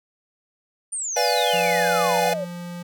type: exponential sweep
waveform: sine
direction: down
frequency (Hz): 9250 to 535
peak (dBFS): -25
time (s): 0.92-2.45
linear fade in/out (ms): 10
type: chord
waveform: square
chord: B diminished seventh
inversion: none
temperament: equal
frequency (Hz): 493.9 / 587.3 / 698.5 / 830.6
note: B4 / D5 / F5 / Ab5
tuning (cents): 0 / 0 / 0 / 0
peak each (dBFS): -25 / -26 / -25 / -25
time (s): 1.16-2.34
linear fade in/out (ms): 10
type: tone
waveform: square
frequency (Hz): 174.61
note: F3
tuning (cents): 0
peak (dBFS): -32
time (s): 1.53-2.83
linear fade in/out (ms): 10
effects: none